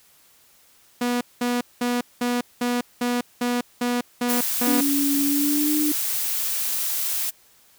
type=tone bursts; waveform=sawtooth; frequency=243.4 Hz; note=B3; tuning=25 cents flat; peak=-17 dBFS; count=10; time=1.01-4.81 s; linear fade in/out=5 ms; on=200 ms; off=200 ms
type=noise; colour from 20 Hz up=blue; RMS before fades=-25 dBFS; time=4.28-7.31 s; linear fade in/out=20 ms
type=tone with pitch glide; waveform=sine; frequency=282.1 to 300.6 Hz; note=C#4 to D4; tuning=+30 to +40 cents; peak=-20 dBFS; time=4.67-5.92 s; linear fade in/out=5 ms; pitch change=+110 cents; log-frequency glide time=5.23-5.74 s
effects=white hiss -56 dBFS RMS until 7.78 s